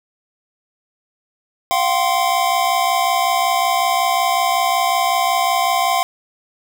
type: chord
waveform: square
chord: F suspended second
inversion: none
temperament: equal with one note detuned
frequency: 698.5 / 763.9 / 1046.5 Hz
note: F5 / G5 / C6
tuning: 0 / -45 / 0 cents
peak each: -20 dBFS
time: 1.71-6.03 s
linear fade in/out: 0 ms
effects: 7-bit